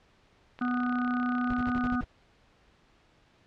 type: click train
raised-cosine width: 0.3 ms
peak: -27 dBFS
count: 44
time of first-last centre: 0.59-1.901 s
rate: 32.8 Hz
type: harmonic tone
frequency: 246.9 Hz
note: B3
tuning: in tune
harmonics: 1 / 3 / 5 / 6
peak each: -27 / -39 / -35 / -37 dBFS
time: 0.61-2.01 s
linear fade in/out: 5 ms
type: noise bursts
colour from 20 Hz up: brown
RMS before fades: -36 dBFS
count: 7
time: 1.49-2.046 s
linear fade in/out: 10 ms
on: 46 ms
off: 39 ms
effects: pink hiss -63 dBFS RMS until 3.46 s + low-pass 4000 Hz 12 dB/octave